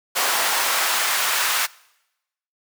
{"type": "noise with high-pass filter sweep", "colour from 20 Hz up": "pink", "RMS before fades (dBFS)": -21, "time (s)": [0.15, 1.67], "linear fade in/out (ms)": 20, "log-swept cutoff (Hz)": [800, 1300], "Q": 1.1, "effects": ["noise-tail reverb RT60 0.9 s tail -23 dB re dry"]}